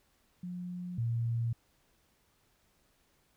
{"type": "tone pair in turn", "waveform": "sine", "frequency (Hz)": [178.5, 116.47], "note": ["F3", "A#2"], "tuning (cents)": [38, -1], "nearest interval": "perfect fifth", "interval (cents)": 739, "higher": "first", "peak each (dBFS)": [-37, -29], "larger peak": "second", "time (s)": [[0.43, 0.98], [0.98, 1.53]], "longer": "neither", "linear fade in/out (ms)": 5, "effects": ["pink hiss -71 dBFS RMS until 3.36 s"]}